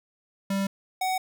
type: tone pair in turn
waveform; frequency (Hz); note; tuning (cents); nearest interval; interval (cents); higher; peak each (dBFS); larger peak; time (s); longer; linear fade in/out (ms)
square; 196 / 749; G3 / F#5; 0 / +21; octave + major seventh; 2321; second; -25; neither; 0.5-0.67 / 1.01-1.18; neither; 5
effects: none